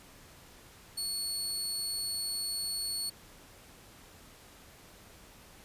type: tone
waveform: 25% pulse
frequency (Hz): 4400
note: C#8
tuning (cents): -14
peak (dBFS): -28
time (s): 0.97-3.1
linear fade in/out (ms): 10
effects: pink hiss -55 dBFS RMS until 5.64 s + resampled to 32000 Hz